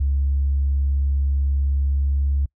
sine tone with pitch glide, 69.3 to 69.78 Hz, C#2 to C#2, 0 to +12 cents, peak -16 dBFS, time 0-2.46 s, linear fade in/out 10 ms, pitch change +12 cents, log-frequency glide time 1.84-2.34 s, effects noise-tail reverb RT60 0.1 s tail -26 dB re dry + tanh soft clip ceiling -13 dBFS

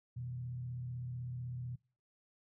sine tone with frequency modulation, 123.47 Hz, B2, in tune, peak -39 dBFS, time 0.16-1.76 s, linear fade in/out 10 ms, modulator 35.9 Hz, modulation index 0.42, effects noise-tail reverb RT60 0.4 s tail -25 dB re dry

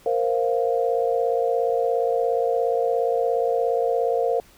sine chord, Bb suspended second, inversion none, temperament equal, 466.2 / 523.3 / 698.5 Hz, Bb4 / C5 / F5, 0 / 0 / 0 cents, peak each -22 / -24 / -25 dBFS, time 0.06-4.4 s, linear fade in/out 2 ms, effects pink hiss -53 dBFS RMS until 4.57 s

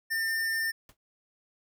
square tone, 1802 Hz, A6, 41 cents sharp, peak -28 dBFS, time 0.1-0.72 s, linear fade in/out 20 ms
pink noise with exponential decay, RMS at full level -48 dBFS, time 0.89-0.97 s, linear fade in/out 2 ms, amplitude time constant 16 ms
effects none

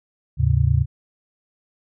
sine tone cluster, 77.2 / 106.3 / 135.5 Hz, D#2 / G#2 / C#3, -13 / +41 / -39 cents, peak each -19 dBFS, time 0.37-0.86 s, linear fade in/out 50 ms, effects none

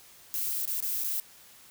violet noise with dropouts, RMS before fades -31 dBFS, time 0.34-1.2 s, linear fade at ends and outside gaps 0 ms, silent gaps 0.654-0.676 / 0.804-0.825 / 1.038-1.044 s, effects white hiss -54 dBFS RMS until 1.7 s

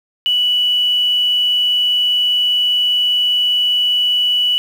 sine tone with quantisation, 2955 Hz, F#7, 3 cents flat, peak -12 dBFS, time 0.26-4.58 s, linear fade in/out 0 ms, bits 6, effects none

